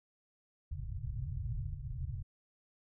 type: low-pass noise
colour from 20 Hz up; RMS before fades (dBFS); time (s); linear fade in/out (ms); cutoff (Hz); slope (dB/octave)
white; -39; 0.71-2.23; 10; 140; 96
effects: none